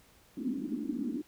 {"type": "band-pass noise", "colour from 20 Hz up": "white", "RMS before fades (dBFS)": -35, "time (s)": [0.37, 1.22], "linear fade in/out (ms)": 5, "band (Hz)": [220, 300], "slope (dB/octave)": 48, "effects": ["pink hiss -62 dBFS RMS until 1.27 s"]}